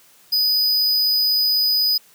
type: tone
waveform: square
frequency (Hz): 4978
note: D#8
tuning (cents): 0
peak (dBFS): -16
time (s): 0.32-1.98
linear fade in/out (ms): 10
effects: white hiss -52 dBFS RMS until 2.14 s + high-pass 100 Hz 12 dB/octave